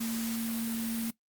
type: tone in noise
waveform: sine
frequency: 228.3 Hz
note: A#3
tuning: 36 cents flat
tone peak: -31 dBFS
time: 0-1.11 s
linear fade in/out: 10 ms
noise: white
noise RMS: -39 dBFS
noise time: 0-1.11 s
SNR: +5 dB
effects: noise-tail reverb RT60 0.1 s tail -19 dB re dry + Opus 48 kbps